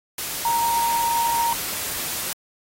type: tone in noise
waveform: sine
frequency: 932.3 Hz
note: A#5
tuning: in tune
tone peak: -19 dBFS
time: 0.45-1.53 s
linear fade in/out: 2 ms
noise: white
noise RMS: -28 dBFS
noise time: 0.18-2.33 s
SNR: +6 dB
effects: AAC 48 kbps